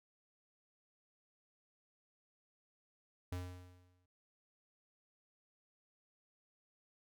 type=tone with exponential decay; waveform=square; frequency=90.1 Hz; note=F#2; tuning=45 cents flat; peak=-38 dBFS; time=3.32-4.06 s; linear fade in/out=5 ms; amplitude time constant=160 ms; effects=none